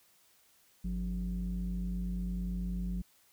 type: tone pair together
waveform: sine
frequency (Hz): 50.45 / 179.8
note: G#1 / F#3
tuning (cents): -49 / -49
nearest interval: octave + minor seventh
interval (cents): 2200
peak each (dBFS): -33 / -34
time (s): 0.84-3.02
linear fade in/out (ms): 10
effects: tanh soft clip ceiling -28 dBFS + white hiss -66 dBFS RMS until 3.32 s